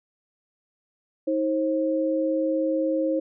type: tone pair together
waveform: sine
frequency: 317.1 / 533.3 Hz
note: D#4 / C5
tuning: +33 / +33 cents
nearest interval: major sixth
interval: 900 cents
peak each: -24 / -24 dBFS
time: 1.27-3.2 s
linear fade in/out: 10 ms
effects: none